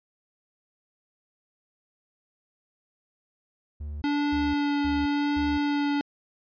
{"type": "tone bursts", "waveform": "triangle", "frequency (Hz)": 74, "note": "D2", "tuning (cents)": 14, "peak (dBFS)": -30, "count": 4, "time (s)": [3.8, 5.58], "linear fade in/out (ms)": 10, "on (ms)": 220, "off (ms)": 300}
{"type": "tone with vibrato", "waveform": "square", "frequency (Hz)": 289, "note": "D4", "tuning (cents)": -28, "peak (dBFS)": -24, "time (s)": [4.04, 6.01], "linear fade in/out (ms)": 0, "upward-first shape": "sine", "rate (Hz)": 0.88, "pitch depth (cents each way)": 12}
{"effects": ["resampled to 11025 Hz"]}